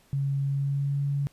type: tone with pitch glide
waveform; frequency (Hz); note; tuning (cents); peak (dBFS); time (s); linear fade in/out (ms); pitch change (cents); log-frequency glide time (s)
sine; 138.59 to 141.18; C#3 to C#3; 0 to +32; -24; 0.13-1.27; 0; +32; 0.45-1.02
effects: pink hiss -61 dBFS RMS until 1.32 s + resampled to 32000 Hz